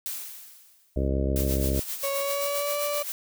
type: noise with exponential decay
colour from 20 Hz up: blue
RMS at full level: -31 dBFS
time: 0.06-1.08 s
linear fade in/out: 0 ms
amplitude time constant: 220 ms
type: harmonic tone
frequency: 67.3 Hz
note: C2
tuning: 49 cents sharp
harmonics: 1 / 2 / 3 / 4 / 5 / 6 / 7 / 8 / 9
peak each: -25 / -32 / -34 / -33 / -34 / -35 / -37 / -38 / -35 dBFS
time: 0.96-1.8 s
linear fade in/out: 5 ms
type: noise with tremolo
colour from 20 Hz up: blue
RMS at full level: -31 dBFS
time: 1.36-3.12 s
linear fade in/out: 0 ms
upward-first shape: sine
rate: 7.6 Hz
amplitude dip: 60%
type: tone with pitch glide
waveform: 35% pulse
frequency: 554.4 to 583 Hz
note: C#5 to D5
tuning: 0 to -13 cents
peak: -25 dBFS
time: 2.03-3.03 s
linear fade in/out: 10 ms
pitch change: +87 cents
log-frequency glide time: 2.13-2.8 s
effects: none